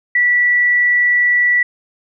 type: tone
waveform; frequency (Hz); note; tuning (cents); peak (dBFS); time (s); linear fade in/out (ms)
sine; 1955; B6; -18; -10; 0.15-1.63; 5
effects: none